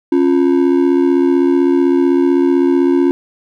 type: ring-modulated tone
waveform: triangle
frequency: 312.4 Hz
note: D#4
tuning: 7 cents sharp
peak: -4 dBFS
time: 0.12-3.11 s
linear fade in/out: 0 ms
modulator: 37.9 Hz
effects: none